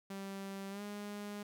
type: tone with pitch glide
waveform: sawtooth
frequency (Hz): 195.6 to 205.7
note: G3 to G#3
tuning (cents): -4 to -16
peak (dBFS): -38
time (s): 0.1-1.43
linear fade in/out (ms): 5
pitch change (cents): +88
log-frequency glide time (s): 0.7-0.82
effects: none